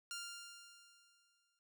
10% pulse tone with exponential decay, 1396.9 Hz, F6, in tune, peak -34 dBFS, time 0.11-1.59 s, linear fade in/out 1 ms, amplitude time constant 320 ms, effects noise-tail reverb RT60 0.3 s tail -24 dB re dry

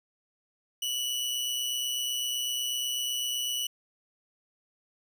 sawtooth tone with amplitude modulation, 2951 Hz, F#7, 5 cents flat, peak -24 dBFS, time 0.82-3.67 s, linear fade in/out 5 ms, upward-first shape sine, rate 128 Hz, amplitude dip 40%, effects none

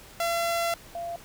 sawtooth / sine tone pair in turn, 679 / 685.3 Hz, F5 / F5, -49 / -33 cents, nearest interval unison, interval 16 cents, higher second, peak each -21 / -31 dBFS, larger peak first, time 0.2-0.74 / 0.95-1.16 s, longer first, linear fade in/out 2 ms, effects pink hiss -49 dBFS RMS until 1.24 s

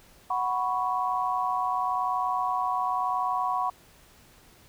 sine chord, F# suspended fourth, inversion none, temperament equal, 740 / 987.8 / 1108.7 Hz, F#5 / B5 / C#6, 0 / 0 / 0 cents, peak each -29 dBFS, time 0.3-3.7 s, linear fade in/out 5 ms, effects pink hiss -56 dBFS RMS until 4.68 s

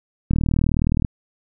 click train, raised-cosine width 5 ms, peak -7 dBFS, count 30, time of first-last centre 0.31-1.048 s, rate 39.3 Hz, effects none

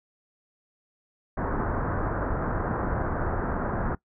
pink low-pass noise, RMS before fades -28 dBFS, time 1.37-3.95 s, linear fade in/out 5 ms, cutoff 1600 Hz, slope 48 dB/octave, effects noise-tail reverb RT60 0.1 s tail -20 dB re dry

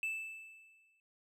triangle tone with exponential decay, 2637 Hz, E7, in tune, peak -31 dBFS, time 0.03-1 s, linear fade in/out 1 ms, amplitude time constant 210 ms, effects none

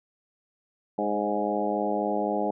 harmonic tone with a mistuned harmonic, 103.83 Hz, G#2, in tune, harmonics 2 / 3 / 4 / 5 / 6 / 7 / 8, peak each -32 / -32 / -32 / -32 / -32 / -32 / -32 dBFS, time 0.98-2.51 s, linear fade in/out 5 ms, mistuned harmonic 5, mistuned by +28 cents, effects none

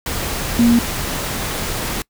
sine tone in noise, 235.8 Hz, A#3, 20 cents sharp, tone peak -9 dBFS, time 0.59-0.79 s, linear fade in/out 2 ms, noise pink, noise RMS -23 dBFS, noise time 0.06-2.02 s, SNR +11 dB, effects noise-tail reverb RT60 0.1 s tail -24 dB re dry

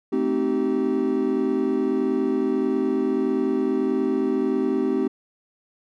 triangle chord, A half-diminished seventh, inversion none, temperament equal with one note detuned, 220 / 261.6 / 311.1 / 385.5 Hz, A3 / C4 / Eb4 / G4, 0 / 0 / 0 / -29 cents, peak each -27 / -22 / -25 / -22 dBFS, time 0.12-5.08 s, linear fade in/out 10 ms, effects none

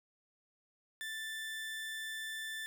30% pulse tone, 1766 Hz, A6, 6 cents sharp, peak -37 dBFS, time 1.01-2.66 s, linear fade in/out 0 ms, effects none

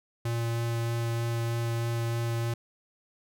square tone with vibrato, 116.54 Hz, A#2, in tune, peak -28 dBFS, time 0.25-2.54 s, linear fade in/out 5 ms, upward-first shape sine, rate 3.2 Hz, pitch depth 8 cents each way, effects none

